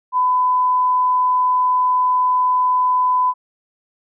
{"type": "tone", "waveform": "sine", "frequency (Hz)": 1004, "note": "B5", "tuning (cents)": 28, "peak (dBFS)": -13, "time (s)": [0.12, 3.34], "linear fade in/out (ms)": 50, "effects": []}